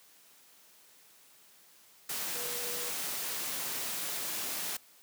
sine tone in noise, 483.5 Hz, B4, 37 cents flat, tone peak -44 dBFS, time 2.35-2.9 s, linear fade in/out 5 ms, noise white, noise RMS -36 dBFS, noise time 2.09-4.77 s, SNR -11 dB, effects white hiss -60 dBFS RMS until 5.02 s + high-pass 150 Hz 12 dB/octave

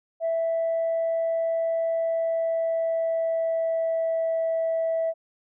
sine tone with pitch glide, 659.3 to 654.4 Hz, E5 to E5, 0 to -13 cents, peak -21 dBFS, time 0.2-5.14 s, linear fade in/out 50 ms, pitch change -13 cents, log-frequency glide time 1.99-4.37 s, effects tanh soft clip ceiling -19 dBFS

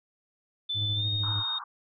sine tone with pitch glide, 3520 to 3708 Hz, A7 to A#7, 0 to -10 cents, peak -28 dBFS, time 0.69-1.59 s, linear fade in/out 10 ms, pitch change +90 cents, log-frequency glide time 0.94-1.07 s
triangle tone with tremolo, 103.83 Hz, G#2, in tune, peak -26 dBFS, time 0.74-1.44 s, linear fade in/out 50 ms, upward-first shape square, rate 13 Hz, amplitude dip 30%
pink band-pass noise, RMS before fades -41 dBFS, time 1.23-1.64 s, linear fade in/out 5 ms, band 860 to 1500 Hz, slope 96 dB/octave
effects none

